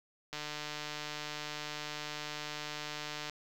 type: click train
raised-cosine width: 0.2 ms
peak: -22 dBFS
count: 446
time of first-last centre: 0.33-3.297 s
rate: 150 Hz
effects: 9-bit